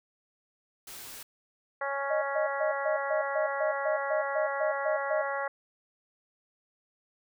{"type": "noise", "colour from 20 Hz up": "white", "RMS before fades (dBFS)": -44, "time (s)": [0.87, 1.23], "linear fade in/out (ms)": 5}
{"type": "harmonic tone", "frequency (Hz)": 277.8, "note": "C#4", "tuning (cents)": 4, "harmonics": [2, 3, 4, 5, 6, 7], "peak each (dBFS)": [-34, -36, -37, -38, -39, -39], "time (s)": [1.81, 5.48], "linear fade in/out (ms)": 5}
{"type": "tone bursts", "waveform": "sine", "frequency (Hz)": 618, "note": "D#5", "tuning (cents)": -12, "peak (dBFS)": -26, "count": 13, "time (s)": [2.1, 5.22], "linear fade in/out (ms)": 10, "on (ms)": 120, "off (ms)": 130}
{"effects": []}